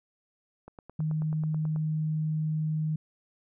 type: click train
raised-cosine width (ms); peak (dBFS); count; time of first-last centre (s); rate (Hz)
1; -31; 11; 0.68-1.761; 9.25
type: tone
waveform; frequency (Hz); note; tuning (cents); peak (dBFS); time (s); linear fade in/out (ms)
sine; 155.56; D#3; 0; -26; 0.99-2.96; 5
effects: none